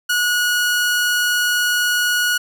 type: tone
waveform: sawtooth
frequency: 1456 Hz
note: F#6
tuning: 28 cents flat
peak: -12 dBFS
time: 0.09-2.38 s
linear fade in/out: 10 ms
effects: none